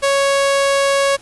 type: tone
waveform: sawtooth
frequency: 554.4 Hz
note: C#5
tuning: in tune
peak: -9 dBFS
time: 0.02-1.17 s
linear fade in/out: 20 ms
effects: pink hiss -44 dBFS RMS until 1.21 s + resampled to 24000 Hz